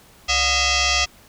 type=tone with frequency modulation; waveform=sine; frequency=1237 Hz; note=D#6; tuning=10 cents flat; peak=-16 dBFS; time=0.28-1.06 s; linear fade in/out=20 ms; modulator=652 Hz; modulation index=7.4; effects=pink hiss -50 dBFS RMS until 1.28 s